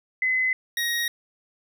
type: tone pair in turn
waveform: sine / 25% pulse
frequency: 2032 / 1882.2 Hz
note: B6 / A#6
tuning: +49 / +16 cents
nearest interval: minor second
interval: 133 cents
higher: first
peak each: -20 dBFS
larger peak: neither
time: 0.22-0.53 / 0.77-1.08 s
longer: neither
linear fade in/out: 2 ms
effects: none